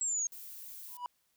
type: exponential sweep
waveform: sine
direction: down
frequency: 7730 to 6460 Hz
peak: -30 dBFS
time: 0.01-0.27 s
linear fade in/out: 2 ms
type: noise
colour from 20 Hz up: violet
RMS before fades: -47 dBFS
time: 0.32-0.97 s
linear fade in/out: 2 ms
type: tone with exponential growth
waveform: triangle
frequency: 979 Hz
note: B5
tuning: 15 cents flat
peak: -30 dBFS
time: 0.88-1.06 s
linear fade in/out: 1 ms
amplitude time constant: 39 ms
effects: white hiss -75 dBFS RMS until 1.36 s